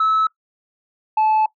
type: tone pair in turn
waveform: sine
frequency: 1300 / 867.6 Hz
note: E6 / A5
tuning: -24 / -25 cents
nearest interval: perfect fifth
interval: 701 cents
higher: first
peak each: -12 / -11 dBFS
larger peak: second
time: 0-0.27 / 1.17-1.46 s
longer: second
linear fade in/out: 5 ms
effects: noise-tail reverb RT60 0.1 s tail -21 dB re dry + tanh soft clip ceiling -12 dBFS